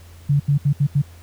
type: tone bursts at uneven times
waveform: sine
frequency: 142.8 Hz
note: D3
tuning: 48 cents flat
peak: -13 dBFS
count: 5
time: 0.29-0.4 / 0.48-0.58 / 0.65-0.73 / 0.8-0.87 / 0.95-1.02 s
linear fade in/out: 10 ms
effects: added 85 Hz sine -41 dBFS peak until 1.22 s + pink hiss -50 dBFS RMS until 1.22 s